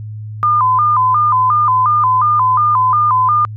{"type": "tone with vibrato", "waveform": "sine", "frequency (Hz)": 1108.7, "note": "C#6", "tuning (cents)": 0, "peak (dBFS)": -9, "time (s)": [0.43, 3.45], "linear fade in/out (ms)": 0, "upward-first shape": "square", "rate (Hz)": 2.8, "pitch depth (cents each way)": 150, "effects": ["added 107 Hz sine -24 dBFS peak until 3.56 s"]}